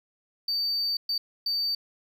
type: tone bursts at uneven times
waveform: sine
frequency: 4603 Hz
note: D8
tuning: 36 cents flat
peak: -22 dBFS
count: 3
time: 0.48-0.97 / 1.09-1.18 / 1.46-1.75 s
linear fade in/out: 5 ms
effects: tanh soft clip ceiling -24 dBFS + 10-bit